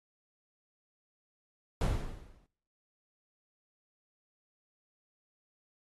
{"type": "noise with exponential decay", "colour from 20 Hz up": "brown", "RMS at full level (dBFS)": -25, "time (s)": [1.81, 2.46], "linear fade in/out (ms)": 1, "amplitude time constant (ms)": 140, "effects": ["noise-tail reverb RT60 0.8 s tail -25 dB re dry", "AAC 32 kbps"]}